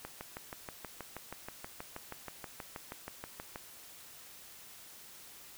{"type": "click train", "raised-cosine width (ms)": 0.5, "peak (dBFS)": -26, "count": 23, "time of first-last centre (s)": [0.05, 3.559], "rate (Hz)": 6.27, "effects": ["white hiss -53 dBFS RMS until 5.57 s"]}